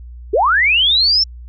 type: linear sweep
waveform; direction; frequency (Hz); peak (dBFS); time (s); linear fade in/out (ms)
sine; up; 349.2 to 5440; -10; 0.33-1.24; 10
effects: added 60 Hz sine -31 dBFS peak until 1.48 s